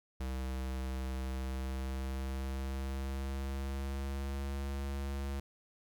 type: tone with pitch glide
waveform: square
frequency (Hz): 65.1 to 68.97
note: C2 to C#2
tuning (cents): -8 to -8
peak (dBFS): -36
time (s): 0.2-5.4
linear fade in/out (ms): 5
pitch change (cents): +100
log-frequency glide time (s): 1.15-4.56
effects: 12-bit